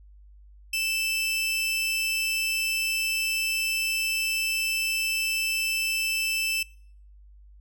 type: tone pair together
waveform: sawtooth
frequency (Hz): 2637 / 3057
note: E7 / G7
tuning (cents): 0 / -44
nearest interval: minor third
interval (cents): 256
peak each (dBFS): -22 / -33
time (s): 0.73-6.63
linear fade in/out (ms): 5
effects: noise-tail reverb RT60 0.6 s tail -24 dB re dry + added 50 Hz sine -48 dBFS peak until 7.6 s